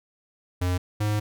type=tone pair in turn; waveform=square; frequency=90.1 / 105.4 Hz; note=F#2 / G#2; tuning=-45 / +26 cents; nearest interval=minor third; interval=271 cents; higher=second; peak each=-23 / -23 dBFS; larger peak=neither; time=0.61-0.78 / 1-1.2 s; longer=second; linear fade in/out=10 ms; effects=none